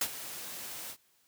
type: noise with ADSR envelope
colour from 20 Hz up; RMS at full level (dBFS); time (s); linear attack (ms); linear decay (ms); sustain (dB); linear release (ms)
white; -28; 0.01-0.97; 4; 60; -14; 70
effects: white hiss -69 dBFS RMS until 1.27 s + high-pass 80 Hz 12 dB/octave